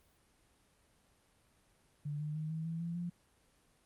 sine tone with pitch steps, 146.83 / 151.05 / 155.38 / 159.84 / 164.43 / 169.15 / 174.01 Hz, D3 / D3 / D#3 / D#3 / E3 / E3 / F3, 0 / +49 / -2 / +47 / -4 / +45 / -6 cents, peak -36 dBFS, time 2.05-3.1 s, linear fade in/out 10 ms, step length 150 ms, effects pink hiss -70 dBFS RMS until 3.85 s + Opus 32 kbps

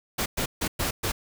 pink noise bursts at uneven times, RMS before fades -27 dBFS, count 5, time 0.18-0.26 / 0.37-0.46 / 0.61-0.68 / 0.79-0.91 / 1.03-1.12 s, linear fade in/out 10 ms, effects none

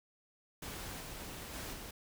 pink noise with level steps, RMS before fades -44 / -46 / -43 / -47 dBFS, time 0.62-1.91 s, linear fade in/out 5 ms, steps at 1 / 1.53 / 1.73 s, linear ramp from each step 5 ms, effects none

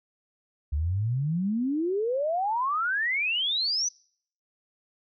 sine exponential sweep, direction up, 69.3 to 6100 Hz, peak -24 dBFS, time 0.72-3.89 s, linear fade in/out 10 ms, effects noise-tail reverb RT60 0.6 s tail -26 dB re dry

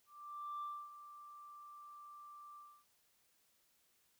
sine tone with ADSR envelope, 1177 Hz, D6, 3 cents sharp, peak -39 dBFS, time 0.06-2.85 s, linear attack 560 ms, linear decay 270 ms, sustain -13 dB, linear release 280 ms, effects tanh soft clip ceiling -38 dBFS + white hiss -75 dBFS RMS until 4.19 s

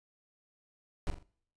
brown noise with echo, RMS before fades -30 dBFS, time 1.07-1.1 s, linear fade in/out 0 ms, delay 42 ms, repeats 3, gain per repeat -9 dB, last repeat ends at 1.226 s, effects noise-tail reverb RT60 0.6 s tail -25 dB re dry + resampled to 22050 Hz

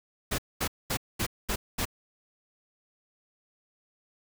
pink noise bursts, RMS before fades -29 dBFS, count 6, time 0.31-1.854 s, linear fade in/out 10 ms, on 74 ms, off 220 ms, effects none

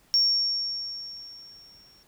sine tone with exponential decay, 5510 Hz, F8, 24 cents flat, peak -16 dBFS, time 0.14-2.03 s, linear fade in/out 0 ms, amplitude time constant 410 ms, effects tanh soft clip ceiling -13 dBFS + pink hiss -61 dBFS RMS until 2.07 s

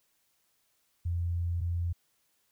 sine tone pair in turn, 86.1 / 86.1 Hz, F2 / F2, -24 / -24 cents, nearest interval unison, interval 0 cents, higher neither, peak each -28 dBFS, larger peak neither, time 1.05-1.61 / 1.61-1.93 s, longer first, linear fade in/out 10 ms, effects white hiss -73 dBFS RMS until 2.51 s

